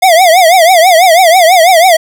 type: tone with vibrato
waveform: square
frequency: 698.5 Hz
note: F5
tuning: in tune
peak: -3 dBFS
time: 0.02-1.97 s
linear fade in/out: 10 ms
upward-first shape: triangle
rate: 6.1 Hz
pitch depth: 190 cents each way
effects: none